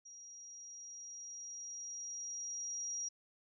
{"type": "tone with level ramp", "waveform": "sine", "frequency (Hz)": 5710, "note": "F8", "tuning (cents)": 37, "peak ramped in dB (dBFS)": [-51, -37], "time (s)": [0.05, 3.09], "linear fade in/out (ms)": 10, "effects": []}